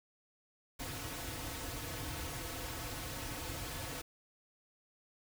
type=noise with comb filter; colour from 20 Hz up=pink; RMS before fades=-42 dBFS; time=0.79-4.02 s; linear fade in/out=10 ms; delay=5 ms; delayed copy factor=-0.95; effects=none